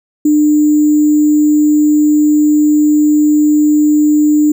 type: tone with sample-and-hold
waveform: sine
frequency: 300 Hz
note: D4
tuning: 37 cents sharp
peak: -6 dBFS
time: 0.25-4.52 s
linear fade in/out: 5 ms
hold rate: 7350 Hz
effects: none